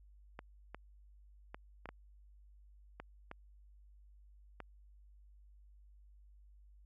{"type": "clicks", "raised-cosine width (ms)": 0.5, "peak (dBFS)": -30, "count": 8, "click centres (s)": [0.391, 0.746, 1.545, 1.857, 1.89, 3, 3.314, 4.603], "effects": ["added 50 Hz sine -58 dBFS peak until 6.85 s"]}